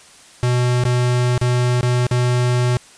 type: tone with dropouts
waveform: square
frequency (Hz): 123.47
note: B2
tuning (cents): 0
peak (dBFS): -15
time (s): 0.43-2.77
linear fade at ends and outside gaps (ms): 0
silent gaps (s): 0.838-0.852 / 1.378-1.414 / 1.81-1.83 / 2.067-2.112
effects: white hiss -45 dBFS RMS until 2.97 s + resampled to 22050 Hz